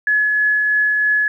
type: tone with tremolo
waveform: sine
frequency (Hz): 1700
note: G#6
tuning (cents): +40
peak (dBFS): -12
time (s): 0.07-1.28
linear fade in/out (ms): 2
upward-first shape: triangle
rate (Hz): 3.1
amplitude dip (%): 25
effects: 9-bit